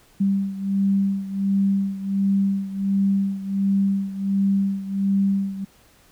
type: beating tone pair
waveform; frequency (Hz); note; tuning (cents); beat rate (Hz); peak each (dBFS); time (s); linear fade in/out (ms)
sine; 196 / 197.4; G3 / G3; 0 / +12; 1.4; -20 / -24; 0.2-5.65; 10
effects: pink hiss -55 dBFS RMS until 6.11 s